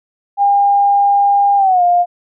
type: tone with pitch glide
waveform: sine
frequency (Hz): 805 to 704.9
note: G5 to F5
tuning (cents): +46 to +16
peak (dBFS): -8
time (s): 0.37-2.06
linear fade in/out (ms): 50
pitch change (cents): -230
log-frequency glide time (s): 1.57-1.83
effects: none